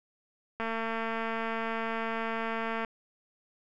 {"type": "click train", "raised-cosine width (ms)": 0.5, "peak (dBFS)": -19, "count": 509, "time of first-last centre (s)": [0.6, 2.848], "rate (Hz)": 226, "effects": []}